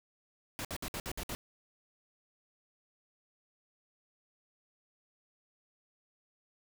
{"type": "noise bursts", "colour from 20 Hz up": "pink", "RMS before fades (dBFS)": -39, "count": 7, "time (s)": [0.59, 1.35], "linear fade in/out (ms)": 0, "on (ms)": 58, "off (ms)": 59, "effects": []}